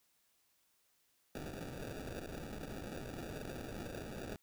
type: noise with sample-and-hold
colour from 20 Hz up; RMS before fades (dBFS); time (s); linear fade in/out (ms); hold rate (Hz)
white; -45; 1.35-4.36; 2; 1050
effects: white hiss -75 dBFS RMS until 4.42 s